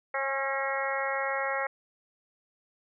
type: harmonic tone with a mistuned harmonic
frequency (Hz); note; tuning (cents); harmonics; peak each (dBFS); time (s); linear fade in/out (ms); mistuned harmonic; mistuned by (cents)
271.3; C#4; -37; 2 / 3 / 4 / 5 / 6 / 7 / 8; -33 / -35 / -37 / -36 / -39 / -34 / -37; 0.14-1.67; 5; 3; +17
effects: none